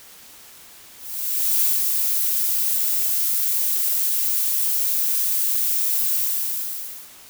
violet noise with ADSR envelope, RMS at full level -18 dBFS, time 0.97-7.11 s, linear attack 650 ms, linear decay 170 ms, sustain -3 dB, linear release 960 ms, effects white hiss -45 dBFS RMS until 7.29 s

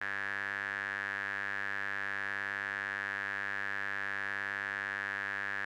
sawtooth tone with band-pass filter, 99.5 Hz, G2, 26 cents sharp, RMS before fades -37 dBFS, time 0.01-5.65 s, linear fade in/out 5 ms, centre 1700 Hz, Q 8.7, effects none

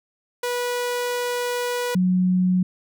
sawtooth / sine tone pair in turn, 488.6 / 183.02 Hz, B4 / F#3, -19 / -19 cents, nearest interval octave + perfect fourth, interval 1700 cents, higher first, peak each -19 / -16 dBFS, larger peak second, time 0.43-1.95 / 1.95-2.63 s, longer first, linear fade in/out 5 ms, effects none

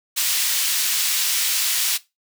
pink high-pass noise, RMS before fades -21 dBFS, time 0.16-1.98 s, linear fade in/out 20 ms, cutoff 3100 Hz, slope 12 dB/octave, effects noise-tail reverb RT60 0.2 s tail -17 dB re dry

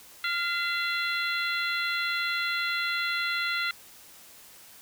harmonic tone with a mistuned harmonic, 681 Hz, F5, 44 cents flat, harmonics 2 / 3 / 4 / 5 / 6, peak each -30 / -31 / -36 / -36 / -35 dBFS, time 0.24-3.71 s, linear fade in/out 2 ms, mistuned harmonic 2, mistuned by +43 cents, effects white hiss -51 dBFS RMS until 4.81 s

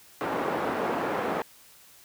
pink band-pass noise, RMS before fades -29 dBFS, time 0.21-1.42 s, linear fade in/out 0 ms, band 330 to 1200 Hz, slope 12 dB/octave, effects white hiss -54 dBFS RMS until 2.04 s

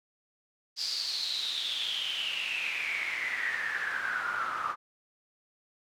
pink noise with band-pass filter sweep, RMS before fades -33 dBFS, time 0.76-4.76 s, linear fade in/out 50 ms, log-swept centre 4900 to 1200 Hz, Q 9.8, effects none

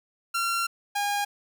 sawtooth tone pair in turn, 1370 / 814.6 Hz, F6 / G#5, -34 / -34 cents, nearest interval major sixth, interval 900 cents, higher first, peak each -21 / -21 dBFS, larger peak neither, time 0.34-0.67 / 0.95-1.25 s, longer first, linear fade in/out 10 ms, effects none

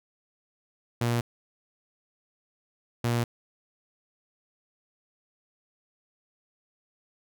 sawtooth tone pair in turn, 118.7 / 118.7 Hz, A#2 / A#2, +32 / +32 cents, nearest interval unison, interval 0 cents, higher neither, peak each -20 dBFS, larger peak neither, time 1.01-1.21 / 3.04-3.24 s, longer neither, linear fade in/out 5 ms, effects none

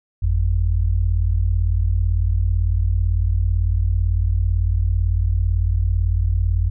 sine tone pair together, 50.04 / 88 Hz, G1 / F2, +36 / +14 cents, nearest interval minor seventh, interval 978 cents, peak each -18 dBFS, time 0.22-6.7 s, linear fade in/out 10 ms, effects none

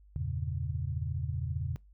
sine chord, E diminished seventh, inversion none, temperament equal with one note detuned, 83.12 / 98 / 116.54 / 138.59 Hz, E2 / G2 / Bb2 / Db3, +15 / 0 / 0 / 0 cents, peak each -35 / -40 / -38 / -36 dBFS, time 0.16-1.76 s, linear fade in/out 0 ms, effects noise-tail reverb RT60 0.2 s tail -24 dB re dry + added 50 Hz sine -55 dBFS peak until 1.93 s

